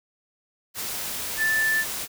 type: tone in noise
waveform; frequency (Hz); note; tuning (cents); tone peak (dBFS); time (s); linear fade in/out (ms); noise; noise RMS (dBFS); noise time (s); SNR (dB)
sine; 1760; A6; 0; -20; 1.37-1.85; 50; white; -31; 0.74-2.08; +8
effects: none